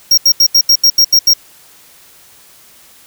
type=tone bursts; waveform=square; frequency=5588 Hz; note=F8; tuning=in tune; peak=-5 dBFS; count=9; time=0.11-1.336 s; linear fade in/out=5 ms; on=66 ms; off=79 ms; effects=white hiss -43 dBFS RMS until 3.06 s